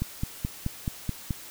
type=click train; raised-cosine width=5 ms; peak=-15 dBFS; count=7; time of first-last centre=0.02-1.308 s; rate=4.66 Hz; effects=white hiss -44 dBFS RMS until 1.5 s